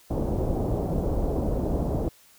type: low-pass noise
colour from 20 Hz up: pink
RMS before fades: -26 dBFS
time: 0.1-2.09 s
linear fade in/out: 10 ms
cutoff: 680 Hz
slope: 24 dB/octave
effects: white hiss -56 dBFS RMS until 2.38 s